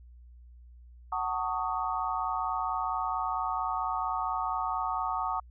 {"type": "chord", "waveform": "sine", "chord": "D# half-diminished seventh", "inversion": "first", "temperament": "just", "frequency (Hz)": [746.7, 896, 1120.1, 1244.5], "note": ["F#5", "A5", "C#6", "D#6"], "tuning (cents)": [16, 31, 18, 0], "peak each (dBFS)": -34, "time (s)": [1.12, 5.4], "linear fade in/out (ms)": 5, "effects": ["added 60 Hz sine -49 dBFS peak until 5.5 s"]}